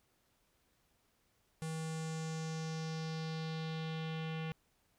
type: tone with low-pass filter sweep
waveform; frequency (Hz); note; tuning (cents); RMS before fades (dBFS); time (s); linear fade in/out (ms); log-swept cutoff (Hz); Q
square; 160; D#3; +49; -40; 1.62-4.52; 0; 9200 to 2800; 2.6
effects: pink hiss -75 dBFS RMS until 4.98 s